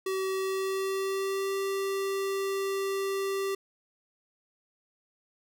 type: tone with pitch glide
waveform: square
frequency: 381.2 to 390.8 Hz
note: G4 to G4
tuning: -48 to -5 cents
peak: -29 dBFS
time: 0.06-3.55 s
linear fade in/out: 5 ms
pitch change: +43 cents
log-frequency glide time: 0.27-1.55 s
effects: none